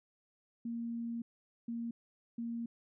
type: tone bursts at uneven times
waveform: sine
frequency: 233.1 Hz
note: A#3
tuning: in tune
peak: -36 dBFS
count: 3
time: 0.65-1.22 / 1.68-1.91 / 2.38-2.66 s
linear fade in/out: 5 ms
effects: none